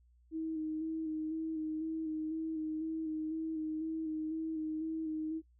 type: tone with vibrato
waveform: sine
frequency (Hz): 316.3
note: D#4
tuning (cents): +29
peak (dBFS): -34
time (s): 0.31-5.42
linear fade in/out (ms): 50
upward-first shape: square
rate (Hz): 2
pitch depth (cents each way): 23
effects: noise-tail reverb RT60 0.1 s tail -19 dB re dry + added 60 Hz sine -63 dBFS peak until 5.59 s